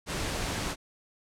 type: noise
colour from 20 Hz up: pink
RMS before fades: -32 dBFS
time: 0.06-0.76 s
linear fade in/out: 50 ms
effects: low-pass 9000 Hz 12 dB/octave